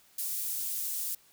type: high-pass noise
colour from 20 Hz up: pink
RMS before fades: -34 dBFS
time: 0.18-1.15 s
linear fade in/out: 5 ms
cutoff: 11000 Hz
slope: 12 dB/octave
effects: white hiss -62 dBFS RMS until 1.32 s